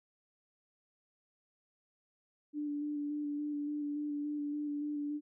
sine tone with vibrato, 293.7 Hz, D4, in tune, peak -34 dBFS, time 2.53-5.21 s, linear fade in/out 50 ms, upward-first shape square, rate 3.5 Hz, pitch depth 15 cents each way, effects none

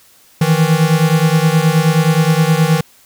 square beating tone pair, 155.7 / 165.2 Hz, D#3 / E3, +2 / +4 cents, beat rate 9.5 Hz, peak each -13 / -14 dBFS, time 0.41-2.81 s, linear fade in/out 5 ms, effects white hiss -48 dBFS RMS until 3.05 s

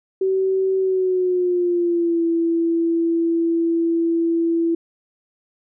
sine tone with pitch glide, 381 to 333.6 Hz, G4 to E4, -49 to +21 cents, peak -16 dBFS, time 0.21-4.75 s, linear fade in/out 5 ms, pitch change -230 cents, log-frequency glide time 0.78-2.24 s, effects none

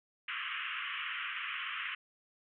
white band-pass noise, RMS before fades -39 dBFS, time 0.28-1.95 s, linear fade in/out 5 ms, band 1100 to 3100 Hz, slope 96 dB/octave, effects none

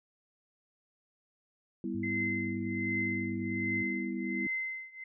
sine chord, E minor, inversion first, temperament just, 197.78 / 247.2 / 329.6 Hz, G3 / B3 / E4, +16 / +2 / 0 cents, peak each -37 dBFS, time 1.84-4.47 s, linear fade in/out 2 ms
sine tone, 103.7 Hz, G#2, 2 cents flat, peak -40 dBFS, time 1.94-3.83 s, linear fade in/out 10 ms
sine tone with tremolo, 2065 Hz, C7, 23 cents flat, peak -30 dBFS, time 2.03-5.04 s, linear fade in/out 5 ms, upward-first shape triangle, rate 1.3 Hz, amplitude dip 95%
effects none

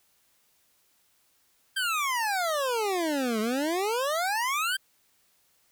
25% pulse exponential two-way sweep, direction down then up, 1600 to 210.4 to 1600 Hz, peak -22 dBFS, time 1.76-4.77 s, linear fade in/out 10 ms, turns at 3.4 s, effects white hiss -67 dBFS RMS until 5.71 s

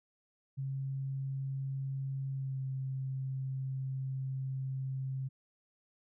sine tone with pitch glide, 135.3 to 132.9 Hz, C#3 to C3, -42 to +27 cents, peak -34 dBFS, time 0.57-5.29 s, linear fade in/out 20 ms, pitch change -31 cents, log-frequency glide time 2.33-2.6 s, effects none

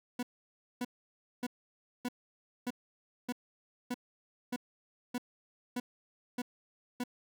40% pulse tone bursts, 245.9 Hz, B3, 7 cents flat, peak -32 dBFS, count 12, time 0.19-7.038 s, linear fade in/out 5 ms, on 39 ms, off 580 ms, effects none

